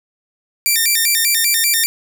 5% pulse tone with vibrato, 2069 Hz, C7, 20 cents flat, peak -3 dBFS, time 0.66-1.86 s, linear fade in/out 0 ms, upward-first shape square, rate 5.1 Hz, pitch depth 220 cents each way, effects none

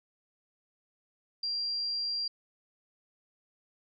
sine tone, 4752 Hz, D8, 20 cents sharp, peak -30 dBFS, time 1.43-2.28 s, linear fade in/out 5 ms, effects none

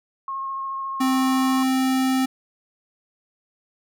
sine tone with vibrato, 1080 Hz, C#6, 45 cents flat, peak -26 dBFS, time 0.28-1.63 s, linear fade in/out 2 ms, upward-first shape triangle, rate 14 Hz, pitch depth 14 cents each way
square tone, 261.6 Hz, C4, in tune, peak -19 dBFS, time 1-2.26 s, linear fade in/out 10 ms
effects none

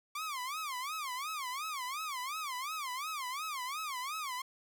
sawtooth tone with vibrato, 1130 Hz, C#6, 33 cents sharp, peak -33 dBFS, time 0.15-4.42 s, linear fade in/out 5 ms, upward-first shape sine, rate 2.8 Hz, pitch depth 230 cents each way, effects none

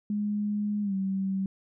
sine tone with pitch glide, 207.7 to 192.67 Hz, G#3 to G3, 0 to -30 cents, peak -26 dBFS, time 0.1-1.46 s, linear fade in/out 2 ms, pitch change -130 cents, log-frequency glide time 0.82-0.94 s, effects none

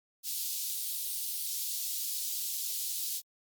white high-pass noise, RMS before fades -35 dBFS, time 0.23-3.22 s, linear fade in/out 50 ms, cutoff 3600 Hz, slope 24 dB/octave, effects Opus 48 kbps

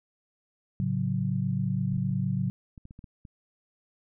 sine chord, F# minor, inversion first, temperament equal, 110 / 138.59 / 185 Hz, A2 / C#3 / F#3, 0 / 0 / 0 cents, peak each -31 / -29 / -29 dBFS, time 0.8-2.5 s, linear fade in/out 0 ms
clicks, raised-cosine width 5 ms, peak -33 dBFS, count 9, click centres 1.935 / 1.972 / 2.107 / 2.778 / 2.854 / 2.909 / 2.991 / 3.042 / 3.252 s
effects none

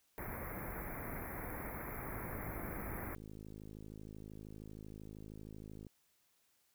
pink band-stop noise, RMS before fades -44 dBFS, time 0.18-3.15 s, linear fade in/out 0 ms, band 2300 to 11000 Hz, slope 96 dB/octave
click train, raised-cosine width 3 ms, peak -38 dBFS, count 204, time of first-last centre 2.03-5.867 s, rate 52.9 Hz
effects white hiss -75 dBFS RMS until 6.74 s

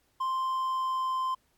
triangle tone with pitch glide, 1046.5 to 1039.3 Hz, C6 to C6, 0 to -12 cents, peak -25 dBFS, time 0.2-1.35 s, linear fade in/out 10 ms, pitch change -12 cents, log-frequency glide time 0.32-1.2 s, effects pink hiss -70 dBFS RMS until 1.57 s + MP3 96 kbps

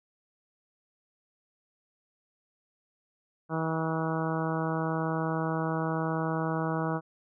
harmonic tone with a mistuned harmonic, 160.9 Hz, E3, 42 cents flat, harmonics 1 / 2 / 3 / 4 / 5 / 6 / 7 / 8 / 9, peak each -31 / -34 / -36 / -37 / -38 / -39 / -39 / -40 / -41 dBFS, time 3.49-7.01 s, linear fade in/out 50 ms, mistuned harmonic 9, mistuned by +16 cents, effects none

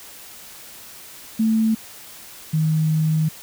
sine tone pair in turn, 221.4 / 156.97 Hz, A3 / D#3, +11 / +16 cents, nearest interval tritone, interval 595 cents, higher first, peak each -15 / -16 dBFS, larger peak first, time 1.39-1.75 / 2.53-3.29 s, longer second, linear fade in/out 10 ms, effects white hiss -41 dBFS RMS until 3.42 s

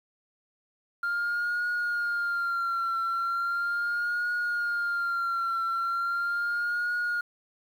sine tone with vibrato, 1396.9 Hz, F6, in tune, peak -24 dBFS, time 1.03-7.21 s, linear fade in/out 5 ms, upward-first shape triangle, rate 0.38 Hz, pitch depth 57 cents each way, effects tanh soft clip ceiling -24 dBFS + 9-bit

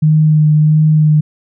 sine tone with vibrato, 153.6 Hz, D#3, 22 cents flat, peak -6 dBFS, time 0.02-1.21 s, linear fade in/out 10 ms, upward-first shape sine, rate 1.5 Hz, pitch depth 17 cents each way, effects none

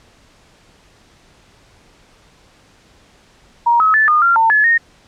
sine tone with pitch steps, 943 / 1281 / 1748 / 1221 / 1381 / 902 / 1712 / 1850 Hz, A#5 / E6 / A6 / D#6 / F6 / A5 / A6 / A#6, +20 / -50 / -12 / -33 / -20 / +43 / -48 / -14 cents, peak -9 dBFS, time 3.66-4.78 s, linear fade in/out 10 ms, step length 140 ms, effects pink hiss -50 dBFS RMS until 5.07 s + low-pass 7000 Hz 12 dB/octave

